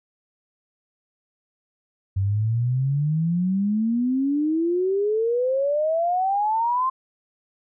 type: exponential sweep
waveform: sine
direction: up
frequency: 94.7 to 1060 Hz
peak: -19 dBFS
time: 2.16-6.9 s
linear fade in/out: 10 ms
effects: none